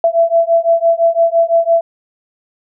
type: beating tone pair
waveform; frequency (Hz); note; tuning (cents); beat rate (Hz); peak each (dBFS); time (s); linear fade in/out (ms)
sine; 666 / 671.9; E5 / E5; +18 / +33; 5.9; -12; 0.04-1.81; 2
effects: none